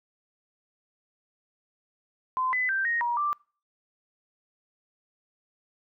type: tone with pitch steps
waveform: sine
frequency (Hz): 1028 / 2008 / 1567 / 1868 / 953 / 1177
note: C6 / B6 / G6 / A#6 / A#5 / D6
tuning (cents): -31 / +28 / -1 / +3 / +38 / +3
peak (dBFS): -24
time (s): 2.37-3.33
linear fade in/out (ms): 0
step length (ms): 160
effects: noise-tail reverb RT60 0.4 s tail -26 dB re dry